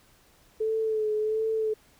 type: tone with vibrato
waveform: sine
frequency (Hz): 434.8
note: A4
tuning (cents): -21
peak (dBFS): -24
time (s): 0.6-1.74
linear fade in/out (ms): 10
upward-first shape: sine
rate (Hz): 1.4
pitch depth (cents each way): 33
effects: pink hiss -60 dBFS RMS until 1.99 s